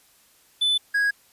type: tone pair in turn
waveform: triangle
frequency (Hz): 3500 / 1651.8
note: A7 / G#6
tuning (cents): -10 / -10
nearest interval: octave + minor second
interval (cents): 1300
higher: first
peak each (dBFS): -17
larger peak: neither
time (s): 0.61-0.78 / 0.94-1.11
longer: neither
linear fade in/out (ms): 10
effects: white hiss -58 dBFS RMS until 1.32 s + resampled to 32000 Hz